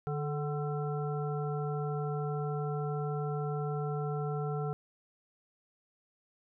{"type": "harmonic tone with a mistuned harmonic", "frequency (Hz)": 148.9, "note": "D3", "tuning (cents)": 24, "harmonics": [1, 3, 5, 7, 9], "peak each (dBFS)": [-33, -37, -41, -53, -44], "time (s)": [0.07, 4.73], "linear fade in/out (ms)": 0, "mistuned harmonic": 3, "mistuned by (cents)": -46, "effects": []}